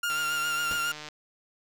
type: tone with vibrato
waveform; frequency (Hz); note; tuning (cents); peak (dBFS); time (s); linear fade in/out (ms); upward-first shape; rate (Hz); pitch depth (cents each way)
30% pulse; 1396.9; F6; 0; -24; 0.03-0.92; 5; triangle; 7.3; 33
type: click train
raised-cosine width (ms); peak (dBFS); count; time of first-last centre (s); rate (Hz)
0.2; -23; 150; 0.1-1.087; 151
type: noise with exponential decay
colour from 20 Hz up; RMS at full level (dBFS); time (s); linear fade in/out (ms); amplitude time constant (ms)
pink; -35; 0.71-0.87; 1; 34
effects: none